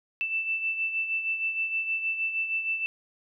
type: beating tone pair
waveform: sine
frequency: 2654 / 2660.4 Hz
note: E7 / E7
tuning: +11 / +15 cents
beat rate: 6.4 Hz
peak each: -27 / -35 dBFS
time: 0.21-2.86 s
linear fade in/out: 0 ms
effects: none